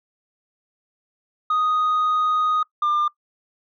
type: tone pair in turn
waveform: sine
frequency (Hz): 1244.5 / 1198.4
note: D#6 / D6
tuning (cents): 0 / +35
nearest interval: minor second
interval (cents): 65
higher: first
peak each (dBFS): -15 / -15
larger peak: neither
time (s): 1.5-2.63 / 2.82-3.08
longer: first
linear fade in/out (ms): 5
effects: noise-tail reverb RT60 0.1 s tail -23 dB re dry + tanh soft clip ceiling -16 dBFS